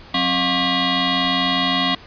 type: tone with frequency modulation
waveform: sine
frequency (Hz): 1522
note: F#6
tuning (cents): +48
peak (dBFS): -16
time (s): 0.14-1.95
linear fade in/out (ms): 5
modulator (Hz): 447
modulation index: 5.5
effects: pink hiss -42 dBFS RMS until 2.06 s + resampled to 11025 Hz